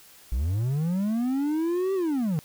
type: linear two-way sweep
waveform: triangle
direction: up then down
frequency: 53.1 to 392 to 144.7 Hz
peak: -21 dBFS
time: 0.32-2.39 s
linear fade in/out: 0 ms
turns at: 1.94 s
effects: white hiss -52 dBFS RMS until 2.44 s